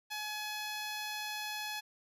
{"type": "tone", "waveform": "10% pulse", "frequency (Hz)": 847, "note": "G#5", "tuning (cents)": 34, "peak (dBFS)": -29, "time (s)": [0.1, 1.81], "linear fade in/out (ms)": 20, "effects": ["resampled to 32000 Hz"]}